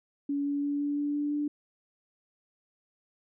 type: tone with pitch steps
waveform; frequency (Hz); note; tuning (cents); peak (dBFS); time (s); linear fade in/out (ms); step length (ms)
sine; 283.8 / 285.4 / 287.1 / 288.8 / 290.4 / 292.1 / 293.8; C#4 / D4 / D4 / D4 / D4 / D4 / D4; +41 / -49 / -39 / -29 / -19 / -9 / +1; -27; 0.29-1.48; 5; 170
effects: none